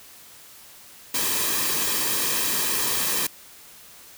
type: noise with comb filter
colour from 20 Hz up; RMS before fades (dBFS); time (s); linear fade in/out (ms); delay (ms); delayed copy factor
white; -24; 1.14-3.27; 5; 1.4; -0.55
effects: white hiss -47 dBFS RMS until 4.17 s